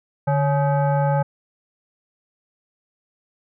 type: tone with frequency modulation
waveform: sine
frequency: 145.8 Hz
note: D3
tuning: 12 cents flat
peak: -16 dBFS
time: 0.27-1.23 s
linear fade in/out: 10 ms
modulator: 703 Hz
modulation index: 1
effects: none